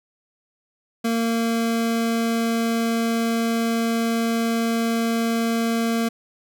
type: tone pair together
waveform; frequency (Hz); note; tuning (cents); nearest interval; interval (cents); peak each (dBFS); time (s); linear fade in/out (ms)
square; 229.4 / 458.9; A#3 / A#4; -28 / -27; octave; 1201; -21 / -29; 1.04-6.09; 10
effects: none